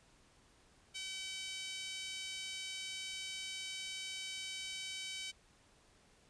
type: tone with high-pass filter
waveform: 5% pulse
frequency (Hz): 763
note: G5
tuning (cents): -47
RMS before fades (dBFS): -44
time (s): 0.94-5.32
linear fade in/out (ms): 20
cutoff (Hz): 2600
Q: 3.4
effects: pink hiss -67 dBFS RMS until 6.29 s + resampled to 22050 Hz